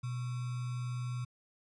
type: tone with sample-and-hold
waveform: sine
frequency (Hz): 123.6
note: B2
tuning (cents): +2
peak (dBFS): -34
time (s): 0.03-1.25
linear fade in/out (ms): 10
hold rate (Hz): 1225
effects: resampled to 22050 Hz